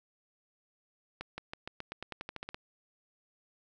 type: accelerating click train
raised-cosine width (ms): 0.3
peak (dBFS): -23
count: 14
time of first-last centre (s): 1.21-2.545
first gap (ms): 170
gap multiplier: 0.91
effects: none